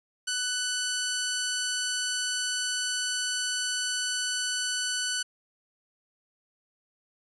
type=tone; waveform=10% pulse; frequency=1492 Hz; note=F#6; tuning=14 cents sharp; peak=-19 dBFS; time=0.27-5.23 s; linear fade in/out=10 ms; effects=resampled to 24000 Hz + 10-bit